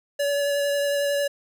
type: tone with vibrato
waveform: square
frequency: 570 Hz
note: C#5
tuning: 48 cents sharp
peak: -22 dBFS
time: 0.19-1.28 s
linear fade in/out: 10 ms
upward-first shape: triangle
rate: 11 Hz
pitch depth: 15 cents each way
effects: none